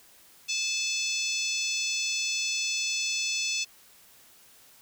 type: harmonic tone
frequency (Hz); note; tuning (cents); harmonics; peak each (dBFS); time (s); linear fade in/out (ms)
869; A5; -22; 3 / 4 / 5 / 6 / 7 / 8 / 9; -31 / -35 / -36 / -35 / -34 / -39 / -41; 0.48-3.65; 20
effects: white hiss -56 dBFS RMS until 4.81 s